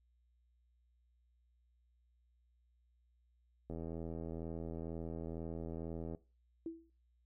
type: click train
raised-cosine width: 2 ms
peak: -31 dBFS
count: 202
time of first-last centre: 3.7-6.148 s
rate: 82.1 Hz
type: tone with exponential decay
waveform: sine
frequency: 329.5 Hz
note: E4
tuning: 1 cent flat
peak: -36 dBFS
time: 6.66-6.9 s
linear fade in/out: 2 ms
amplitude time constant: 52 ms
effects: noise-tail reverb RT60 0.3 s tail -19 dB re dry + added 60 Hz sine -70 dBFS peak until 7.25 s